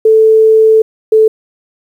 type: tone pair in turn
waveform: sine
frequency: 440 / 437.5 Hz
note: A4 / A4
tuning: 0 / -10 cents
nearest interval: unison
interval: 10 cents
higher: first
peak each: -3 dBFS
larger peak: neither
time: 0.05-0.82 / 1.12-1.28 s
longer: first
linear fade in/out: 5 ms
effects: 7-bit